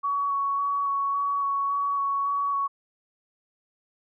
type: tone with vibrato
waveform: sine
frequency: 1121 Hz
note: C#6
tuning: 19 cents sharp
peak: -23 dBFS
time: 0.03-2.68 s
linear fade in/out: 20 ms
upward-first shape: square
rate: 1.8 Hz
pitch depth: 10 cents each way
effects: none